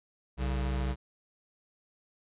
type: tone pair together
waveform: square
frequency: 63.98 / 138.1 Hz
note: C2 / C#3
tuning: -38 / -6 cents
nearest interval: octave + minor second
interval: 1332 cents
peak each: -30 / -38 dBFS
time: 0.37-0.96 s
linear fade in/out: 50 ms
effects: resampled to 8000 Hz